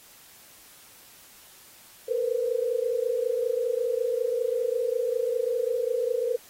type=tone cluster; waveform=sine; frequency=457.2 / 486.7 / 512 Hz; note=A#4 / B4 / C5; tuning=-34 / -25 / -38 cents; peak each=-28 / -28 / -29 dBFS; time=2.08-6.37 s; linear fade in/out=10 ms; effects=white hiss -52 dBFS RMS until 6.49 s + AAC 48 kbps